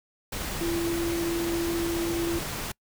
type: tone in noise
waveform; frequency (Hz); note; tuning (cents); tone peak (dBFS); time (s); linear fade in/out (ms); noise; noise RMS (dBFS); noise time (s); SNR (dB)
sine; 338; E4; +43; -26; 0.61-2.39; 5; pink; -33; 0.32-2.72; +4
effects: noise-tail reverb RT60 0.1 s tail -26 dB re dry